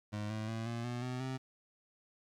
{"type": "tone with pitch steps", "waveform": "25% pulse", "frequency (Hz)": [104.9, 108.85, 112.95, 117.2, 121.62, 126.2, 130.95], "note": ["G#2", "A2", "A2", "A#2", "B2", "B2", "C3"], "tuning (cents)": [18, -18, 46, 10, -26, 38, 2], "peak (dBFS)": -33, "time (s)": [0.12, 1.38], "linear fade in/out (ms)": 20, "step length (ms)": 180, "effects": ["low-pass 7000 Hz 12 dB/octave", "11-bit"]}